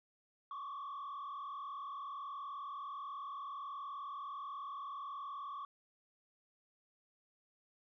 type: tone with frequency modulation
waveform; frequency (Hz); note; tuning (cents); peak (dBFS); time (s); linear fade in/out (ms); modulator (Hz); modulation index
sine; 1130; C#6; +33; -40; 0.51-5.65; 2; 39.3; 1.3
effects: tanh soft clip ceiling -40 dBFS